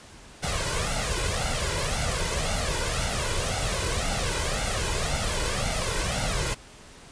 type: noise with flanger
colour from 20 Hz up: pink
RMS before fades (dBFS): -27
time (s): 0.42-6.55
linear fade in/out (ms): 20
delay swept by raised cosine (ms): 1.4 to 2.04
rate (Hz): 1.9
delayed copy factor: +0.7
effects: pink hiss -48 dBFS RMS until 7.11 s + resampled to 22050 Hz